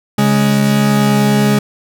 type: tone pair together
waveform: 40% pulse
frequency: 138.82 / 208 Hz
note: C#3 / G#3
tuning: +3 / +3 cents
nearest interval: perfect fifth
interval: 700 cents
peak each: -14 / -10 dBFS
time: 0.18-1.59 s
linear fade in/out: 5 ms
effects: none